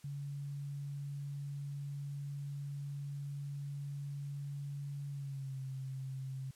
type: tone with pitch glide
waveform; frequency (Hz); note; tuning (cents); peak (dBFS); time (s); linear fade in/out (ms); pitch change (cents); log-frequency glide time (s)
sine; 141.8 to 133.07; C#3 to C3; +40 to +30; -39; 0.04-6.51; 5; -110; 5.09-5.59
effects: white hiss -65 dBFS RMS until 6.55 s + low-pass 11000 Hz 12 dB/octave